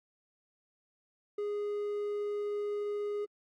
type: tone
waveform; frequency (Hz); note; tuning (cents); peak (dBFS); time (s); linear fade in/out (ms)
triangle; 413.1; G#4; -9; -30; 1.38-3.25; 5
effects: AAC 48 kbps